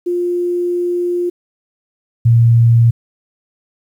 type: tone pair in turn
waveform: sine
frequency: 352.1 / 116.62 Hz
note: F4 / A#2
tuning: +14 / +1 cents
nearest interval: octave + perfect fifth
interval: 1913 cents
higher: first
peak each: -14 / -6 dBFS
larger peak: second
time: 0.06-1.3 / 2.25-2.91 s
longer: first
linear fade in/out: 10 ms
effects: 8-bit